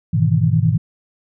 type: chord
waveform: sine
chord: E major seventh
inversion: first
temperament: equal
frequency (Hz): 103.83 / 123.47 / 155.56 / 164.81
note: G#2 / B2 / D#3 / E3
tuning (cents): 0 / 0 / 0 / 0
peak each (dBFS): -18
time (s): 0.13-0.78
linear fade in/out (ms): 10
effects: none

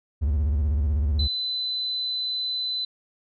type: tone with vibrato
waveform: triangle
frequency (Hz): 73.1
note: D2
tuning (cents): -7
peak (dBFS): -18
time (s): 0.21-1.28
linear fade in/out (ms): 20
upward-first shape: square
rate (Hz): 16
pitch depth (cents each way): 140
type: tone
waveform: sine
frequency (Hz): 4019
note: B7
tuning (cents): +30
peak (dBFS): -25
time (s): 1.19-2.85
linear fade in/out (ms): 5
effects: none

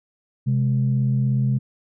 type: tone pair together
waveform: sine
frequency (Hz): 130.84 / 207.7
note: C3 / G#3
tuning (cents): 0 / 0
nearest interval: minor sixth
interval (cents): 800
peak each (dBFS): -17 / -24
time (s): 0.46-1.59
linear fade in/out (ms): 20
effects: tanh soft clip ceiling -11 dBFS

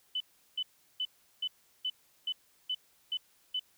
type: tone bursts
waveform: sine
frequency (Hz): 3006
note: F#7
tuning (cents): +27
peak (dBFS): -30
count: 9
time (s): 0.15-3.596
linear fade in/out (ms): 5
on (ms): 54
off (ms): 370
effects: white hiss -67 dBFS RMS until 3.77 s

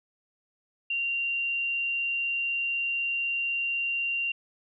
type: tone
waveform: sine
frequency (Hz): 2768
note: F7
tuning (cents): -16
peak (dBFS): -26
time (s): 0.9-4.32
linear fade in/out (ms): 5
effects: none

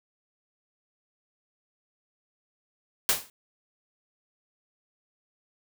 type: noise with exponential decay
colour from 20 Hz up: white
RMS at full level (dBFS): -19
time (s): 3.09-3.3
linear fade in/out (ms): 1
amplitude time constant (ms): 44
effects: none

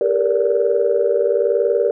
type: tone cluster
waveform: sine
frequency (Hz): 397.5 / 458.4 / 478.4 / 579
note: G4 / A#4 / A#4 / D5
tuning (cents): +24 / -29 / +45 / -25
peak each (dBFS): -19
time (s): 0.01-1.91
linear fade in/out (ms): 2
effects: tanh soft clip ceiling -5 dBFS

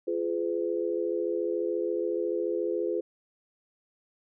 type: tone cluster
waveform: sine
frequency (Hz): 345.1 / 419.3 / 506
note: F4 / G#4 / B4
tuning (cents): -21 / +17 / +42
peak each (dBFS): -30 / -31 / -32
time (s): 0.07-3.01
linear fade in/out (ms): 10
effects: none

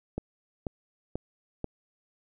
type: click train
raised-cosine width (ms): 2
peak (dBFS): -18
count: 4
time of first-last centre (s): 0.18-1.643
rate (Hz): 2.05
effects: none

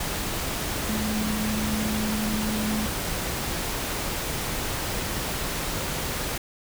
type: tone in noise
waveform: sine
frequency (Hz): 214.7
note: A3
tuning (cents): -42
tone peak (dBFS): -26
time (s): 0.89-2.86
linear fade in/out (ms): 5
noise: pink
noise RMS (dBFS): -29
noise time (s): 0-6.38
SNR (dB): 0
effects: none

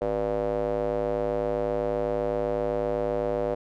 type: tone with band-pass filter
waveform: square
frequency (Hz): 53.9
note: A1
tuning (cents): -35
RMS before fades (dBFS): -27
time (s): 0.01-3.55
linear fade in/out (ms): 10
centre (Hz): 540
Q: 4.5
effects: none

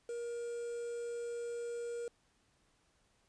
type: tone with quantisation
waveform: triangle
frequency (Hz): 473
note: A#4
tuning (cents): +25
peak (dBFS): -36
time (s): 0.09-2.08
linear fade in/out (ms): 2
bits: 9
effects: pink hiss -73 dBFS RMS until 3.28 s + resampled to 22050 Hz

